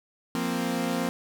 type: chord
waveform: sawtooth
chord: F suspended fourth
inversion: none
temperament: equal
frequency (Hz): 174.61 / 233.1 / 261.6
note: F3 / Bb3 / C4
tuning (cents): 0 / 0 / 0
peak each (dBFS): -28 / -26 / -26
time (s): 0.35-1.09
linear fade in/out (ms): 0
effects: none